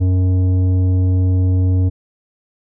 triangle tone with tanh clipping, 92.2 Hz, F#2, 6 cents flat, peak -13 dBFS, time 0-1.9 s, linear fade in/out 20 ms, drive 14 dB, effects none

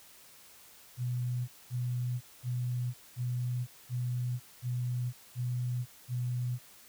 sine tone bursts, 123.47 Hz, B2, in tune, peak -30 dBFS, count 8, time 0.97-6.59 s, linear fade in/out 50 ms, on 510 ms, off 220 ms, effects white hiss -56 dBFS RMS until 6.88 s

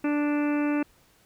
harmonic tone, 293.7 Hz, D4, in tune, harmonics 1 / 2 / 3 / 4 / 5 / 6 / 7 / 8 / 9, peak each -23 / -34 / -38 / -40 / -39 / -43 / -45 / -43 / -41 dBFS, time 0.04-0.83 s, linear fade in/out 5 ms, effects pink hiss -61 dBFS RMS until 1.25 s

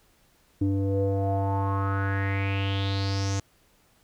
square tone with low-pass filter sweep, 98 Hz, G2, in tune, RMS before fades -26 dBFS, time 0.61-3.4 s, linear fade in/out 5 ms, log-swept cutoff 320 to 6600 Hz, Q 5.5, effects pink hiss -63 dBFS RMS until 4.03 s

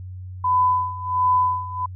sine tone with tremolo, 1003 Hz, B5, 26 cents sharp, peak -14 dBFS, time 0.44-1.86 s, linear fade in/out 5 ms, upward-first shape sine, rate 1.4 Hz, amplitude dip 85%, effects added 92 Hz sine -32 dBFS peak until 1.95 s

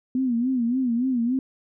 sine tone with vibrato, 246.9 Hz, B3, in tune, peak -20 dBFS, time 0.15-1.39 s, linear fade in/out 2 ms, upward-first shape sine, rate 3.5 Hz, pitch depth 120 cents each way, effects none

